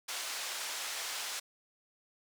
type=band-pass noise; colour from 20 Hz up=white; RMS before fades=-39 dBFS; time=0.08-1.4 s; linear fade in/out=10 ms; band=670 to 7100 Hz; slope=12 dB/octave; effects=none